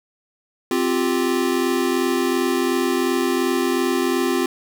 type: chord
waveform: square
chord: C suspended fourth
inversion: none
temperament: equal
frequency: 261.6 / 349.2 / 392 Hz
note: C4 / F4 / G4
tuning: 0 / 0 / 0 cents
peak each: -23 / -22 / -25 dBFS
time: 0.71-4.46 s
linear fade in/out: 2 ms
effects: none